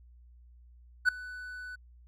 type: tone with ADSR envelope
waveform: triangle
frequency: 1492 Hz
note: F#6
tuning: 14 cents sharp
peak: -16 dBFS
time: 1.05-1.76 s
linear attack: 36 ms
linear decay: 4 ms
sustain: -22 dB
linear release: 12 ms
effects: added 60 Hz sine -53 dBFS peak until 2.07 s